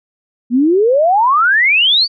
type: exponential sweep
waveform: sine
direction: up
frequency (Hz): 230.4 to 4699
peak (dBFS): -8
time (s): 0.5-2.08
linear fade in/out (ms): 50
effects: none